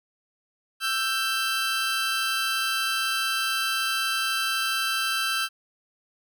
20% pulse tone pair together, 1331.9 / 1568 Hz, E6 / G6, +17 / 0 cents, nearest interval minor third, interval 283 cents, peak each -22 dBFS, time 0.8-5.49 s, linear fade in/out 50 ms, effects none

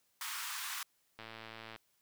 pink high-pass noise, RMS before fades -41 dBFS, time 0.21-0.83 s, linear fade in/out 2 ms, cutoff 960 Hz, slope 48 dB/octave
click train, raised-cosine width 0.3 ms, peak -31 dBFS, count 65, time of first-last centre 1.19-1.761 s, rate 112 Hz
effects white hiss -75 dBFS RMS until 2.01 s

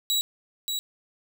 sawtooth tone with echo, 3894 Hz, B7, 25 cents flat, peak -19 dBFS, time 0.1-0.21 s, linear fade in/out 0 ms, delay 580 ms, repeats 1, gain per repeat -5 dB, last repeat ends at 0.79 s, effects none

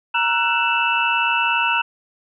sine tone cluster, 936 / 1348 / 1485 / 2658 / 2909 Hz, A#5 / E6 / F#6 / E7 / F#7, +7 / +38 / +6 / +14 / -30 cents, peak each -21 / -25 / -24 / -20 / -28 dBFS, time 0.14-1.82 s, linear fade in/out 10 ms, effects none

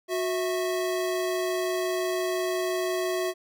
square tone pair together, 366.2 / 654 Hz, F#4 / E5, -18 / -14 cents, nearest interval minor seventh, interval 1004 cents, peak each -28 / -31 dBFS, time 0.08-3.34 s, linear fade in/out 50 ms, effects none

